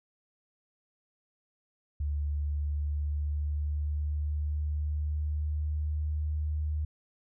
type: tone with pitch glide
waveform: sine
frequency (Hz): 73.1 to 75.98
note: D2 to D#2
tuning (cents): -7 to -41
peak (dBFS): -28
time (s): 2-6.85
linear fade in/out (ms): 5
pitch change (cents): +66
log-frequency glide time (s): 2.23-6.25
effects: none